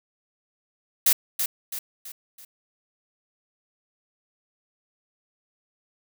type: noise with echo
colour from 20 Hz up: blue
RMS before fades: -18 dBFS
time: 1.06-1.13 s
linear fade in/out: 5 ms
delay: 330 ms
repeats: 4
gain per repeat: -7 dB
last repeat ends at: 2.45 s
effects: none